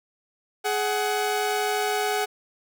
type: tone pair together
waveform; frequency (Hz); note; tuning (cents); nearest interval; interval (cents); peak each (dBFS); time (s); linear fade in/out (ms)
sawtooth; 420 / 748.4; G#4 / F#5; +19 / +20; minor seventh; 1001; -22; 0.64-2.26; 20
effects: none